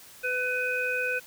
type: harmonic tone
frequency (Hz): 501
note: B4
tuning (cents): +25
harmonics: 1 / 3 / 5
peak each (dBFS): -32 / -29 / -30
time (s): 0.23-1.2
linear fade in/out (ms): 20
effects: white hiss -50 dBFS RMS until 1.26 s